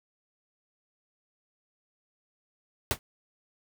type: noise with exponential decay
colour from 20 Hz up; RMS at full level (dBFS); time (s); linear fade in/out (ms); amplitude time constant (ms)
pink; -22; 2.91-2.99; 0; 16
effects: none